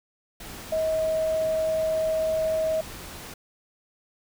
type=tone in noise; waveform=sine; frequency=636 Hz; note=D#5; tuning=38 cents sharp; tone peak=-22 dBFS; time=0.72-2.81 s; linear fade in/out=5 ms; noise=pink; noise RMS=-40 dBFS; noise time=0.4-3.34 s; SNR=+15 dB; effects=none